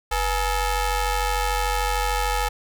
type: ring-modulated tone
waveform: sawtooth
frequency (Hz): 442.7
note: A4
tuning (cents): +11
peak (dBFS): -14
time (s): 0.11-2.49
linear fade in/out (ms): 10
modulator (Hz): 396
effects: none